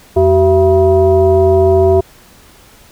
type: tone with frequency modulation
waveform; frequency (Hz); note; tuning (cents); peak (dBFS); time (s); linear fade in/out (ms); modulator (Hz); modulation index
sine; 380.4; F#4; +48; -6; 0.16-2.01; 10; 293; 0.97
effects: pink hiss -43 dBFS RMS until 2.91 s